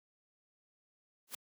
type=noise with exponential growth; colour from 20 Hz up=white; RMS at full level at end=-36 dBFS; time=1.27-1.35 s; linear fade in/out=5 ms; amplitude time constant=16 ms; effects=high-pass 150 Hz 12 dB/octave